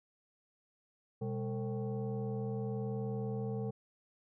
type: tone with frequency modulation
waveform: sine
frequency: 123.47 Hz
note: B2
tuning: in tune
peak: -34 dBFS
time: 1.21-3.71 s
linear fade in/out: 10 ms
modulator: 326 Hz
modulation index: 1.2
effects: none